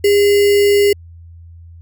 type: tone with sample-and-hold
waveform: sine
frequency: 406.3 Hz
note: G#4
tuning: 38 cents flat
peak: -8 dBFS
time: 0.04-0.93 s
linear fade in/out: 5 ms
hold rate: 2450 Hz
effects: added 84 Hz sine -35 dBFS peak until 1.81 s